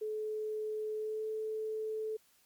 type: tone with pitch glide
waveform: sine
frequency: 430.4 to 435.7 Hz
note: A4 to A4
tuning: -38 to -17 cents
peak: -34 dBFS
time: 0.01-2.17 s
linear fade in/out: 10 ms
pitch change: +21 cents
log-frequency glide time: 0.96-1.26 s
effects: white hiss -68 dBFS RMS until 2.45 s + MP3 96 kbps